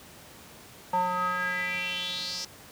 square tone with band-pass filter sweep, 180.6 Hz, F#3, 42 cents flat, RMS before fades -30 dBFS, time 0.93-2.45 s, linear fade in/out 5 ms, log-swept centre 860 to 5500 Hz, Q 5.6, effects pink hiss -49 dBFS RMS until 2.71 s + high-pass 80 Hz 12 dB/octave

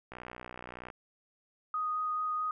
click train, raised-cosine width 0.5 ms, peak -28 dBFS, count 49, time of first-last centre 0.12-0.902 s, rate 61.4 Hz
sine tone with vibrato, 1244.5 Hz, D#6, in tune, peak -30 dBFS, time 1.74-2.51 s, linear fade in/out 2 ms, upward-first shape sine, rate 4.6 Hz, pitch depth 8 cents each way
effects none

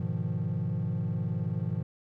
triangle chord, F half-diminished seventh, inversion first, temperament equal, 103.83 / 123.47 / 155.56 / 174.61 Hz, Ab2 / Cb3 / Eb3 / F3, 0 / 0 / 0 / 0 cents, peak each -31 dBFS, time 0-1.83 s, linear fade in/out 5 ms, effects tanh soft clip ceiling -21 dBFS

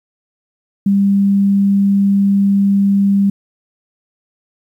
sine tone, 198.5 Hz, G3, 22 cents sharp, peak -9 dBFS, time 0.86-3.3 s, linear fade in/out 5 ms, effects 8-bit

